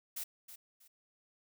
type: noise with echo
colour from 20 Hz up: blue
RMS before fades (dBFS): -40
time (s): 0.16-0.24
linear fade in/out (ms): 10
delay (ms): 320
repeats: 2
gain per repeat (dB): -11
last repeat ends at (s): 0.88
effects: none